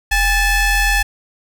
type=ring-modulated tone; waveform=30% pulse; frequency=854 Hz; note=G#5; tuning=48 cents sharp; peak=-7 dBFS; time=0.11-1.03 s; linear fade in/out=10 ms; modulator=898 Hz; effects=none